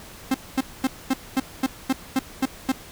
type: tone bursts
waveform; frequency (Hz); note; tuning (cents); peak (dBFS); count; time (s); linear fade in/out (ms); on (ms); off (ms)
45% pulse; 263.7; C4; +14; -18; 10; 0.31-2.72; 5; 34; 230
effects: pink hiss -43 dBFS RMS until 2.91 s